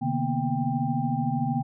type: tone cluster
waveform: sine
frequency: 130.2 / 151.4 / 232.8 / 246.2 / 791 Hz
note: C3 / D#3 / A#3 / B3 / G5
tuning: -8 / -47 / -2 / -5 / +15 cents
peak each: -30 dBFS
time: 0.01-1.63 s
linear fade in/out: 20 ms
effects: none